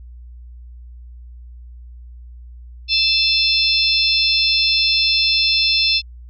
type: harmonic tone with a mistuned harmonic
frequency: 880 Hz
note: A5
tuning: in tune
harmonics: 3 / 4 / 5 / 6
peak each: -20 / -20 / -19 / -18 dBFS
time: 2.88-6.02 s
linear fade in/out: 50 ms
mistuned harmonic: 5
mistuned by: -82 cents
effects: added 60 Hz sine -35 dBFS peak until 6.29 s

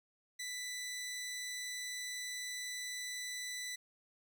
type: tone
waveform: 15% pulse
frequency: 1986 Hz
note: B6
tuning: 9 cents sharp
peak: -34 dBFS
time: 0.39-3.76 s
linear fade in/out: 10 ms
effects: none

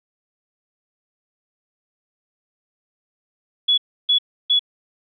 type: tone bursts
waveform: sine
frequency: 3392 Hz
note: G#7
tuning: 36 cents sharp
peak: -13 dBFS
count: 3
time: 3.68-4.594 s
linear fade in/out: 10 ms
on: 98 ms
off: 310 ms
effects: none

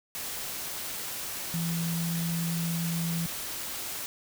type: tone in noise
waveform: sine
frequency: 167.7 Hz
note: E3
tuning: 30 cents sharp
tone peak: -28 dBFS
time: 1.54-3.26 s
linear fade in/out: 0 ms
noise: white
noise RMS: -36 dBFS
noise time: 0.15-4.06 s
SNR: +5 dB
effects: none

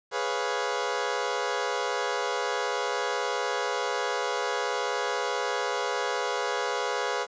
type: chord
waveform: 20% pulse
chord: C# dominant seventh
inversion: second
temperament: equal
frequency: 415.3 / 493.9 / 554.4 / 698.5 Hz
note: G#4 / B4 / C#5 / E#5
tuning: 0 / 0 / 0 / 0 cents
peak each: -27 / -26 / -29 / -30 dBFS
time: 0.11-7.27 s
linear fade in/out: 50 ms
effects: resampled to 16000 Hz + 9-bit

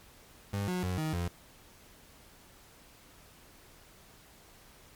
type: tone with pitch steps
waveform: 30% pulse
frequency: 100.3 / 181.4 / 91.2 / 156.7 / 86.9 Hz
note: G2 / F#3 / F#2 / D#3 / F2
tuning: +40 / -34 / -24 / +13 / -8 cents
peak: -28 dBFS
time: 0.53-1.28 s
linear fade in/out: 5 ms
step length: 150 ms
effects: pink hiss -57 dBFS RMS until 4.95 s + MP3 96 kbps

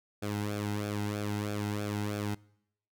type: tone with flanger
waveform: sawtooth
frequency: 103.83 Hz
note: G#2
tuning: in tune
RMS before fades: -34 dBFS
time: 0.22-2.35 s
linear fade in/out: 10 ms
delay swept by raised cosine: 1 to 1.77 ms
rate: 3.1 Hz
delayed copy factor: -0.7
effects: noise-tail reverb RT60 0.8 s tail -25 dB re dry

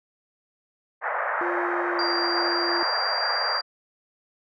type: band-pass noise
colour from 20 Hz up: white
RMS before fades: -27 dBFS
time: 1.01-3.62 s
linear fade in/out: 50 ms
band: 520 to 1800 Hz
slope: 48 dB/octave
type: tone with pitch glide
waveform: triangle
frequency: 349.2 to 345.6 Hz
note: F4 to F4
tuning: 0 to -18 cents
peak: -26 dBFS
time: 1.41-2.83 s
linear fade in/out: 2 ms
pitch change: -18 cents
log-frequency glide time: 1.91-2.03 s
type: tone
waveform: sine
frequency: 4743 Hz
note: D8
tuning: 16 cents sharp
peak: -26 dBFS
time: 1.99-3.61 s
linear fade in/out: 2 ms
effects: none

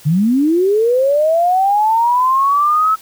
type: linear sweep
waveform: sine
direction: up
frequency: 139.3 to 1308 Hz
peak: -10 dBFS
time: 0.05-2.96 s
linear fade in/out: 20 ms
effects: white hiss -42 dBFS RMS until 3.01 s

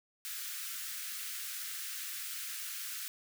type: high-pass noise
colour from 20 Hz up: white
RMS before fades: -41 dBFS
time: 0.25-3.08 s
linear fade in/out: 0 ms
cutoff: 1300 Hz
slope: 48 dB/octave
effects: none

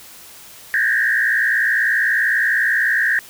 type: tone with frequency modulation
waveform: sine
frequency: 1728 Hz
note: A6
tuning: 32 cents flat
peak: -14 dBFS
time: 0.74-3.19 s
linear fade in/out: 0 ms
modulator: 60.1 Hz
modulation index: 2.7
effects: white hiss -41 dBFS RMS until 3.29 s

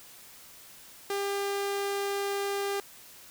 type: tone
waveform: sawtooth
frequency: 399.6 Hz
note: G4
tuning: 33 cents sharp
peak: -25 dBFS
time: 1.1-2.8 s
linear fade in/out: 2 ms
effects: white hiss -51 dBFS RMS until 3.3 s

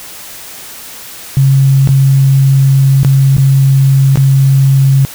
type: tone with dropouts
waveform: sine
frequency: 135.7 Hz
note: C#3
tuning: 36 cents flat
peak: -4 dBFS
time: 1.37-5.05 s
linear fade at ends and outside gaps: 0 ms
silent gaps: 1.874-1.89 / 3.032-3.048 / 3.367-3.382 / 4.157-4.173 s
effects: white hiss -29 dBFS RMS until 5.14 s

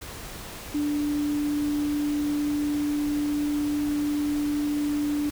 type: tone in noise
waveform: sine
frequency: 293.7 Hz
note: D4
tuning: in tune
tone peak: -23 dBFS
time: 0.74-5.3 s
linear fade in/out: 10 ms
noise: pink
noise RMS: -39 dBFS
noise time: 0.01-5.31 s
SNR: +13 dB
effects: none

